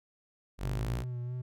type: exponential sweep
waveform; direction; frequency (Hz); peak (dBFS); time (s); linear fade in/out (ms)
sawtooth; up; 46.25 to 62.2; -29; 0.58-1.05; 50
type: tone with vibrato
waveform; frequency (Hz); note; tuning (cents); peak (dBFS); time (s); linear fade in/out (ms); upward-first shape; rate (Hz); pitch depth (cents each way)
triangle; 123.47; B2; 0; -32; 0.64-1.42; 10; sine; 3.1; 30
effects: none